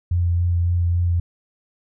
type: tone with vibrato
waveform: sine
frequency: 86.9 Hz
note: F2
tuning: 8 cents flat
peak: -16 dBFS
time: 0.11-1.2 s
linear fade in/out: 5 ms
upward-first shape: sine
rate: 3.6 Hz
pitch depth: 16 cents each way
effects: none